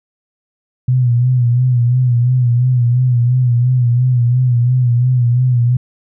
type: tone with vibrato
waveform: sine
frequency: 123.47 Hz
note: B2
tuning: in tune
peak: -9 dBFS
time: 0.88-5.77 s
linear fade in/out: 5 ms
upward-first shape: sine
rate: 2.9 Hz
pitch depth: 65 cents each way
effects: none